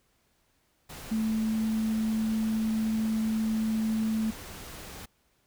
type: tone in noise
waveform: sine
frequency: 220 Hz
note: A3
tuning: in tune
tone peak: -25 dBFS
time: 1.11-4.31 s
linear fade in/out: 10 ms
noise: pink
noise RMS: -43 dBFS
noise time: 0.89-5.06 s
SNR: +15 dB
effects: pink hiss -70 dBFS RMS until 5.46 s